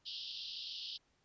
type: band-pass noise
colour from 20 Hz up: pink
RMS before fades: -45 dBFS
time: 0.05-0.98 s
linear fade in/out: 20 ms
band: 2900 to 5200 Hz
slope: 96 dB/octave
effects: pink hiss -75 dBFS RMS until 1.24 s + resampled to 16000 Hz